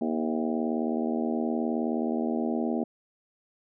harmonic tone with a mistuned harmonic, 79.1 Hz, D#2, 29 cents sharp, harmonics 3 / 4 / 5 / 6 / 7 / 8 / 9 / 10, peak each -28 / -32 / -34 / -39 / -40 / -37 / -41 / -41 dBFS, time 0.01-2.84 s, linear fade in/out 5 ms, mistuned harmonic 8, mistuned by +31 cents, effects none

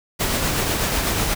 pink noise with tremolo, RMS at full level -20 dBFS, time 0.19-1.35 s, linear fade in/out 20 ms, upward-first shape triangle, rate 8.1 Hz, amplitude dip 35%, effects none

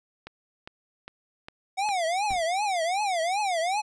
click train, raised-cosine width 0.3 ms, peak -23 dBFS, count 5, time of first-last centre 0.27-1.889 s, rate 2.47 Hz
square tone with vibrato, 740 Hz, F#5, in tune, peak -25 dBFS, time 1.77-3.82 s, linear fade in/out 20 ms, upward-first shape triangle, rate 2.6 Hz, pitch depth 270 cents each way
brown noise with exponential decay, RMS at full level -31 dBFS, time 2.3-2.46 s, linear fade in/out 5 ms, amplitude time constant 33 ms
effects resampled to 22050 Hz

